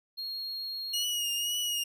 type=tone; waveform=triangle; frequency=4273 Hz; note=C8; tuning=36 cents sharp; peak=-33 dBFS; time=0.17-1.05 s; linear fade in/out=20 ms
type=tone with vibrato; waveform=sawtooth; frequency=2881 Hz; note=F#7; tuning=47 cents flat; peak=-26 dBFS; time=0.93-1.84 s; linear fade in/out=10 ms; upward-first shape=triangle; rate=1.9 Hz; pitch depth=45 cents each way
effects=none